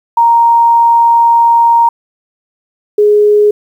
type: tone pair in turn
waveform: sine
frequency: 932.3 / 417.3 Hz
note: A#5 / G#4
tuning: 0 / +8 cents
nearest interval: octave + major second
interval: 1392 cents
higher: first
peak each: -4 dBFS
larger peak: neither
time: 0.17-1.89 / 2.98-3.51 s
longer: first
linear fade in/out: 5 ms
effects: 7-bit